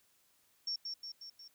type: tone with echo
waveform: sine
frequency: 5480 Hz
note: F8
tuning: 34 cents flat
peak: -34 dBFS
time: 0.67-0.76 s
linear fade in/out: 5 ms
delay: 180 ms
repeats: 4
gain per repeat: -4 dB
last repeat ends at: 1.48 s
effects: white hiss -71 dBFS RMS until 1.54 s